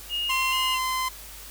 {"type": "tone with vibrato", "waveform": "sine", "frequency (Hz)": 2794, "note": "F7", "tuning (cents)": 0, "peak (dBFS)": -25, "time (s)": [0.09, 0.79], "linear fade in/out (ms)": 50, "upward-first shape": "square", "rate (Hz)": 2.3, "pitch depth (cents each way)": 37}
{"type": "tone with pitch glide", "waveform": "sawtooth", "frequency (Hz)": [1046.5, 1032.7], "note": ["C6", "C6"], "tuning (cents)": [0, -23], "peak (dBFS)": -21, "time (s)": [0.29, 1.09], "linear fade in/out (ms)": 10, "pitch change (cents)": -23, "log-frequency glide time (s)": [0.42, 0.72]}
{"effects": ["added 50 Hz sine -46 dBFS peak until 1.5 s", "white hiss -43 dBFS RMS until 1.5 s"]}